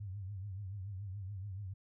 sine tone with vibrato, 97.9 Hz, G2, 2 cents flat, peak -40 dBFS, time 0-1.74 s, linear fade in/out 10 ms, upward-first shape triangle, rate 7 Hz, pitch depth 140 cents each way, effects none

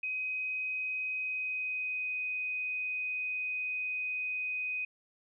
sine tone with pitch glide, 2518 to 2502 Hz, D#7 to D#7, +20 to +9 cents, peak -32 dBFS, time 0.03-4.85 s, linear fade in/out 5 ms, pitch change -11 cents, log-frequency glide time 1.19-2.18 s, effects none

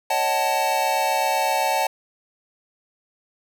square chord, D# half-diminished seventh, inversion third, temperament equal with one note detuned, 554.4 / 622.3 / 752.5 / 880 Hz, C#5 / D#5 / F#5 / A5, 0 / 0 / +29 / 0 cents, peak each -29 / -29 / -25 / -23 dBFS, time 0.1-1.87 s, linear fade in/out 5 ms, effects none

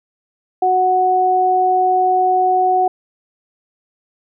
sine tone pair together, 369.5 / 739 Hz, F#4 / F#5, -2 / -2 cents, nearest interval octave, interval 1200 cents, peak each -19 / -12 dBFS, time 0.62-2.88 s, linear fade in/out 5 ms, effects none

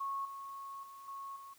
sine tone with level steps, 1099 Hz, C#6, 15 cents flat, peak -35 / -43 / -49 / -42 / -48 dBFS, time 0-1.54 s, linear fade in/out 10 ms, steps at 0.25 / 0.83 / 1.08 / 1.36 s, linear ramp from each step 2 ms, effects white hiss -64 dBFS RMS until 1.58 s

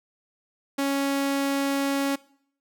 sawtooth tone, 277.2 Hz, C#4, in tune, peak -19 dBFS, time 0.78-2.16 s, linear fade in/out 10 ms, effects noise-tail reverb RT60 0.6 s tail -21 dB re dry

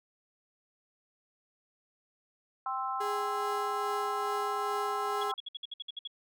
sine chord, C major, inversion second, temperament equal, 784 / 1046.5 / 1318.5 Hz, G5 / C6 / E6, 0 / 0 / 0 cents, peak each -36 / -35 / -36 dBFS, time 2.66-5.34 s, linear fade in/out 2 ms
35% pulse tone with tremolo, 412.6 Hz, G#4, 11 cents flat, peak -32 dBFS, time 3-5.32 s, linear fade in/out 10 ms, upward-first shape triangle, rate 2.4 Hz, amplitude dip 30%
sine tone bursts, 3348 Hz, G#7, 13 cents sharp, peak -36 dBFS, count 11, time 5.21-6.075 s, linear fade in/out 5 ms, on 25 ms, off 59 ms
effects none

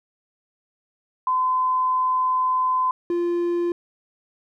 sine / triangle tone pair in turn, 1022 / 346.6 Hz, C6 / F4, -41 / -13 cents, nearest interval octave + perfect fifth, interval 1872 cents, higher first, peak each -18 dBFS, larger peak neither, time 1.27-2.91 / 3.1-3.72 s, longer first, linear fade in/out 2 ms, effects none

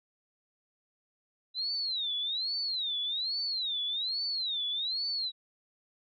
sine tone with vibrato, 3928 Hz, B7, 10 cents flat, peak -30 dBFS, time 1.54-5.32 s, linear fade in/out 50 ms, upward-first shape sine, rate 1.2 Hz, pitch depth 240 cents each way, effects none

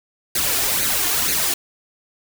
white noise with flanger, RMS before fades -20 dBFS, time 0.35-1.54 s, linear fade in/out 5 ms, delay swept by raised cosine 0.46 to 2.86 ms, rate 2.1 Hz, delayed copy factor +0.65, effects none

